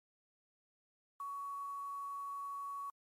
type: tone with quantisation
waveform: sine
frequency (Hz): 1122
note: C#6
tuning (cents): +21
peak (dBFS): -40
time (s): 1.2-2.9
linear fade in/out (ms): 2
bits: 10
effects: MP3 64 kbps